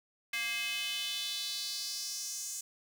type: tone with high-pass filter sweep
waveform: square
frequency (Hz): 233.1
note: A#3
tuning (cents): 0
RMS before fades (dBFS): -37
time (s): 0.33-2.61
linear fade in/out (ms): 5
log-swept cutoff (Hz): 2200 to 7000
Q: 3.4
effects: none

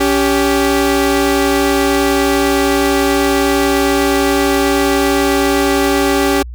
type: tone pair together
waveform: sawtooth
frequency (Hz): 281.1 / 392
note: C#4 / G4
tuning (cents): +24 / 0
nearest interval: tritone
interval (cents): 576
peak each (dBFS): -10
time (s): 0-6.43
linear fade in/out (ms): 10
effects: added 60 Hz sine -25 dBFS peak until 6.54 s

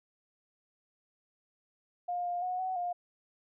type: tone with pitch steps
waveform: sine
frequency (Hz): 709 / 705 / 730 / 748 / 708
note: F5 / F5 / F#5 / F#5 / F5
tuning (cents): +26 / +16 / -24 / +19 / +23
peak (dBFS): -31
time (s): 2.08-2.93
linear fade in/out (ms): 10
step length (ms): 170
effects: none

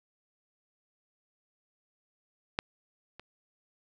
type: clicks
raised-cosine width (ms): 0.3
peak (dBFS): -12 / -29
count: 2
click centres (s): 2.589 / 3.196
effects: none

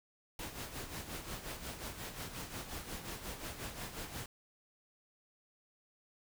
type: noise with tremolo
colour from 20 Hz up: pink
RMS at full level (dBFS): -42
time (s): 0.39-4.26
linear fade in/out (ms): 2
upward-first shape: sine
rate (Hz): 5.6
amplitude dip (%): 60
effects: none

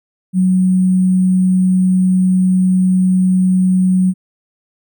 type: tone with sample-and-hold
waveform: sine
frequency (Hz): 185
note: F#3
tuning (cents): 0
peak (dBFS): -9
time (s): 0.33-4.14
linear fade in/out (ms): 50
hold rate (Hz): 8820
effects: none

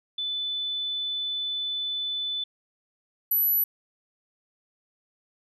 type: tone pair in turn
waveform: sine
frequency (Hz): 3500 / 11848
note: A7 / F#9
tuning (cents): -10 / +1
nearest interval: octave + major sixth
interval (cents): 2111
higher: second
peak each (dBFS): -27 / -20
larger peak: second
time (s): 0.18-2.44 / 3.31-3.64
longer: first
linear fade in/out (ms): 5
effects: none

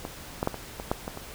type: clicks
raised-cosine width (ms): 1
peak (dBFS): -19 / -12 / -10 / -21 / -20 / -10 / -18 / -22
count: 8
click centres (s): 0.051 / 0.429 / 0.474 / 0.543 / 0.799 / 0.915 / 1.079 / 1.174
effects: pink hiss -43 dBFS RMS until 1.34 s

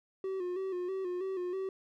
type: tone with vibrato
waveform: triangle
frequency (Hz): 370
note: F#4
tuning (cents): 0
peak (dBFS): -31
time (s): 0.24-1.69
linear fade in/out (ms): 2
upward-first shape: square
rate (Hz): 3.1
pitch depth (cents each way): 57
effects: none

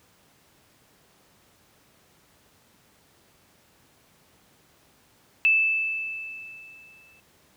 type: tone with exponential decay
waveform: sine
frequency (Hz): 2632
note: E7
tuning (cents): -3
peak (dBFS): -15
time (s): 5.45-7.2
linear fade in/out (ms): 0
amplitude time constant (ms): 380
effects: pink hiss -60 dBFS RMS until 7.56 s + high-pass 80 Hz 12 dB/octave

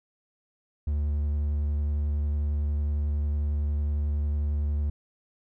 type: tone with vibrato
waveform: triangle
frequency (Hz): 73.5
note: D2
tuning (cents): +2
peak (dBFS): -22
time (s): 0.87-4.9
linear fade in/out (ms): 5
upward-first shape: triangle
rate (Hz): 11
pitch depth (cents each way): 16
effects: none

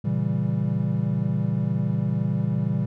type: chord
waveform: triangle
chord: A# diminished seventh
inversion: none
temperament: equal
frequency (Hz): 116.54 / 138.59 / 164.81 / 196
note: A#2 / C#3 / E3 / G3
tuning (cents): 0 / 0 / 0 / 0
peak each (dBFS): -25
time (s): 0.04-2.86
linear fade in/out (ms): 10
effects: none

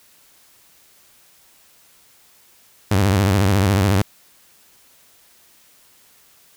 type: tone with vibrato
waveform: sawtooth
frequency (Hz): 98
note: G2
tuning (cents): 0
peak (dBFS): -10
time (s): 2.91-4.02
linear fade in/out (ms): 5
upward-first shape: sine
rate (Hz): 14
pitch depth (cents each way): 130
effects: white hiss -53 dBFS RMS until 6.56 s

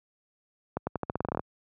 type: accelerating click train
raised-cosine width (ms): 1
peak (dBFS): -15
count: 13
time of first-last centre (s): 0.77-1.395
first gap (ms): 100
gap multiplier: 0.87
effects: high-pass 80 Hz 12 dB/octave

